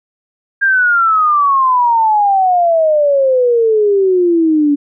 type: exponential sweep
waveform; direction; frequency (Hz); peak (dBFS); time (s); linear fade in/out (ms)
sine; down; 1616 to 283.8; -8; 0.61-4.76; 20
effects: none